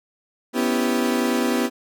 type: chord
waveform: 35% pulse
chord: C# half-diminished seventh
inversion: third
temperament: equal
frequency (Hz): 246.9 / 277.2 / 329.6 / 392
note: B3 / C#4 / E4 / G4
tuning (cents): 0 / 0 / 0 / 0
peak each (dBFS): -20 / -25 / -25 / -25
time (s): 0.53-1.7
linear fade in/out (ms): 50
effects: none